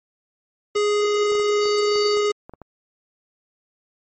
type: tone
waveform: square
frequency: 415.3 Hz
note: G#4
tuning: in tune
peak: -18 dBFS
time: 0.75-2.32 s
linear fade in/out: 10 ms
type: clicks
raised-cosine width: 1 ms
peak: -25 dBFS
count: 9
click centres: 1.319 / 1.352 / 1.398 / 1.656 / 1.959 / 2.171 / 2.495 / 2.537 / 2.617 s
type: tone with tremolo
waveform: sine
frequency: 4570 Hz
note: D8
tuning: 48 cents flat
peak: -25 dBFS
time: 1.58-2.19 s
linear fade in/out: 50 ms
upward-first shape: triangle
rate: 2.6 Hz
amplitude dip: 50%
effects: MP3 32 kbps